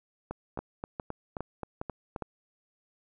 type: two click trains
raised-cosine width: 1 ms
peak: -20 / -21 dBFS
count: 5 / 8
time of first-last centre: 0.59-2.223 / 0.31-2.162 s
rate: 2.45 / 3.78 Hz
effects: none